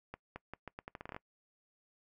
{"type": "accelerating click train", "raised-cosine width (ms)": 0.5, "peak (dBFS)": -28, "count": 13, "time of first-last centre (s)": [0.14, 1.164], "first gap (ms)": 220, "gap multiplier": 0.8, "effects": ["noise-tail reverb RT60 0.1 s tail -22 dB re dry"]}